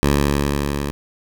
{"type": "tone with level ramp", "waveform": "10% pulse", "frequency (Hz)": 71.3, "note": "C#2", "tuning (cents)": 49, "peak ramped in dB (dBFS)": [-5, -14], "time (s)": [0.03, 0.91], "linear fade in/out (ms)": 0, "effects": []}